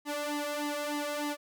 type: tone with flanger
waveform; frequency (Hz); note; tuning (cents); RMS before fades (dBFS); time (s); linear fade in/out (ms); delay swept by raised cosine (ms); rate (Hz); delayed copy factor
sawtooth; 293.7; D4; 0; -34; 0.05-1.37; 50; 1 to 1.93; 3.3; +0.85
effects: none